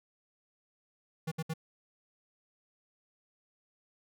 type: tone bursts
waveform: square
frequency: 160.3 Hz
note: E3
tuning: 48 cents flat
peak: -33 dBFS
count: 3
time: 1.27-1.538 s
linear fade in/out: 10 ms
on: 46 ms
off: 65 ms
effects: none